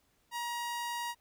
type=tone; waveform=sawtooth; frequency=950 Hz; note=A#5; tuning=33 cents sharp; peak=-31 dBFS; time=0.31-1.15 s; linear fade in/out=50 ms; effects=pink hiss -72 dBFS RMS until 1.2 s